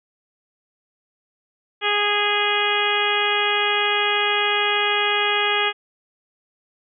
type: harmonic tone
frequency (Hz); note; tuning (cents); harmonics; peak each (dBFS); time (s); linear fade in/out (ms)
413.2; G#4; -9; 1 / 2 / 3 / 4 / 5 / 6 / 7 / 8; -26 / -26 / -26 / -26 / -26 / -26 / -26 / -26; 1.81-5.73; 50
effects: none